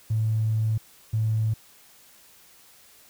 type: tone pair in turn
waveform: triangle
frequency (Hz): 110 / 110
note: A2 / A2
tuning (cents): 0 / 0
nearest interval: unison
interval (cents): 0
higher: neither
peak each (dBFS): -17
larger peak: neither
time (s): 0.1-0.78 / 1.13-1.54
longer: first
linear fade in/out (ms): 10
effects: tanh soft clip ceiling -19 dBFS + white hiss -54 dBFS RMS until 3.09 s